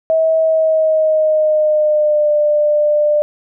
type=tone with pitch glide; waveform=sine; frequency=643 to 596.5 Hz; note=E5 to D5; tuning=-43 to +27 cents; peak=-10 dBFS; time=0.1-3.22 s; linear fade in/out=0 ms; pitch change=-130 cents; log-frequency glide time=0.38-2.31 s; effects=none